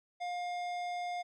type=tone with tanh clipping; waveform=sine; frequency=709 Hz; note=F5; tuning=26 cents sharp; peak=-37 dBFS; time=0.2-1.23 s; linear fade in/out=20 ms; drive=15 dB; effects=none